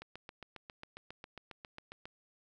click train, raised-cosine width 0.3 ms, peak -30 dBFS, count 16, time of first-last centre 0.02-2.055 s, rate 7.37 Hz, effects none

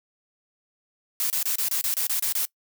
blue noise bursts, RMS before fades -25 dBFS, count 10, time 1.2-2.452 s, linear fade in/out 0 ms, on 100 ms, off 28 ms, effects noise-tail reverb RT60 0.1 s tail -22 dB re dry

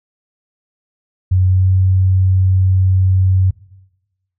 sine tone with pitch glide, 92.5 to 93.85 Hz, F#2 to F#2, 0 to +25 cents, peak -9 dBFS, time 1.31-3.51 s, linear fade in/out 10 ms, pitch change +25 cents, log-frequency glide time 1.45-1.68 s, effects noise-tail reverb RT60 1.0 s tail -20 dB re dry

